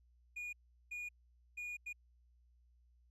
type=tone bursts at uneven times; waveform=triangle; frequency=2443 Hz; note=D#7; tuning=32 cents flat; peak=-40 dBFS; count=4; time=0.36-0.53 / 0.91-1.09 / 1.57-1.77 / 1.86-1.93 s; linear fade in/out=10 ms; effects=added 60 Hz sine -66 dBFS peak until 3.1 s + resampled to 32000 Hz